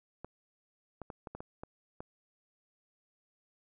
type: clicks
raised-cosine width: 1 ms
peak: -28 dBFS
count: 8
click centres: 0.246 / 1.017 / 1.102 / 1.272 / 1.35 / 1.405 / 1.635 / 2.005 s
effects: none